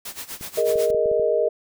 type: noise with tremolo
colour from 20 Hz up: white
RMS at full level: -32 dBFS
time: 0.05-0.91 s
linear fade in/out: 5 ms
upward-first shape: sine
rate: 8.1 Hz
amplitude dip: 85%
type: clicks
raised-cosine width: 3 ms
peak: -26 dBFS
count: 7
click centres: 0.411 / 0.757 / 0.902 / 0.947 / 1.058 / 1.115 / 1.197 s
type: chord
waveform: sine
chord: Ab suspended second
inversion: none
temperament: just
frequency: 415.3 / 467.2 / 623 Hz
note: Ab4 / Bb4 / Eb5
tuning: 0 / +4 / +2 cents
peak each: -24 / -21 / -21 dBFS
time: 0.57-1.49 s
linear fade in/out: 10 ms
effects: none